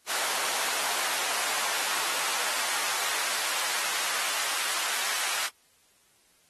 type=noise with high-pass filter sweep; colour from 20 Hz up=pink; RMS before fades=-30 dBFS; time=0.06-5.5 s; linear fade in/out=50 ms; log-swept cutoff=800 to 1200 Hz; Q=0.83; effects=white hiss -64 dBFS RMS until 6.49 s + AAC 32 kbps